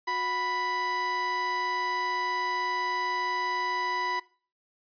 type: tone pair together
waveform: 30% pulse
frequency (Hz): 363.7 / 987.8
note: F#4 / B5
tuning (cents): -30 / 0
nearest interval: octave + perfect fourth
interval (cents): 1730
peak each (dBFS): -36 / -25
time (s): 0.07-4.2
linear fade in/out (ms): 10
effects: noise-tail reverb RT60 0.4 s tail -20 dB re dry + resampled to 11025 Hz